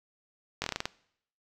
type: slowing click train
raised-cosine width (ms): 0.2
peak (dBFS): -13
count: 8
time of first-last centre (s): 0.62-0.855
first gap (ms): 20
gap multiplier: 1.17
effects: noise-tail reverb RT60 0.7 s tail -21 dB re dry